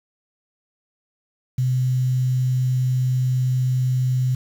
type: tone with quantisation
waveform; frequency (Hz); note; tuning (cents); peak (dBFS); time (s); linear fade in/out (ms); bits
sine; 127.9; C3; -39; -17; 1.58-4.35; 5; 7
effects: none